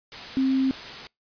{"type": "tone in noise", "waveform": "sine", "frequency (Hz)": 265, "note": "C4", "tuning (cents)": 22, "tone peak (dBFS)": -19, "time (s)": [0.37, 0.71], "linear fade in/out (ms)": 0, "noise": "white", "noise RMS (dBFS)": -37, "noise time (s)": [0.12, 1.07], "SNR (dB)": 15, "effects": ["noise-tail reverb RT60 0.2 s tail -26 dB re dry", "resampled to 11025 Hz"]}